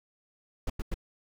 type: noise bursts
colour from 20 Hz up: brown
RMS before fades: -30 dBFS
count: 3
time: 0.67-0.943 s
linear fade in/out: 5 ms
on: 29 ms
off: 93 ms
effects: none